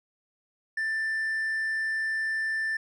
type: tone with hard clipping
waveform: sine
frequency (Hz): 1774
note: A6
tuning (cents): +14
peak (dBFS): -27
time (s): 0.77-2.77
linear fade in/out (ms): 5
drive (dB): 2
effects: none